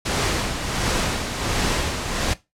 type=noise with tremolo; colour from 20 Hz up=pink; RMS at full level=-21 dBFS; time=0.05-2.34 s; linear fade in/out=10 ms; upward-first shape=sine; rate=1.4 Hz; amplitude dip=50%; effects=noise-tail reverb RT60 0.2 s tail -17 dB re dry + low-pass 8000 Hz 12 dB/octave